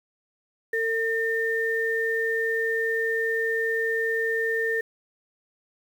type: tone pair together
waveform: sine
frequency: 452.5 / 1810 Hz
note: A4 / A6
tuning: +48 / +48 cents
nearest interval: 2 octaves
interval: 2400 cents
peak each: -26 / -25 dBFS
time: 0.73-4.81 s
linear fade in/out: 5 ms
effects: 8-bit